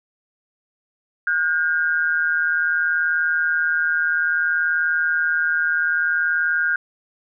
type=tone pair together; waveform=sine; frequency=1439.4 / 1600 Hz; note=F#6 / G6; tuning=-48 / +35 cents; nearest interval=major second; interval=183 cents; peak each=-20 dBFS; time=1.27-6.76 s; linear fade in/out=2 ms; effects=none